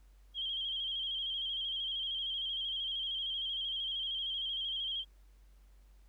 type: tone with vibrato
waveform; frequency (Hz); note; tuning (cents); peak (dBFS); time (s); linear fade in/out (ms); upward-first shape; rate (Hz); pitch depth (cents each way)
sine; 3200; G7; +35; -34; 0.34-5.05; 50; square; 13; 38
effects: added 48 Hz sine -57 dBFS peak until 6.08 s + pink hiss -73 dBFS RMS until 6.08 s